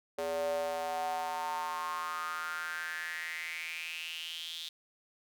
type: tone with high-pass filter sweep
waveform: square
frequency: 82.4 Hz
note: E2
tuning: in tune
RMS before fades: -37 dBFS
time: 0.18-4.69 s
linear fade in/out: 5 ms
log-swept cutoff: 500 to 3600 Hz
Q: 6.5
effects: none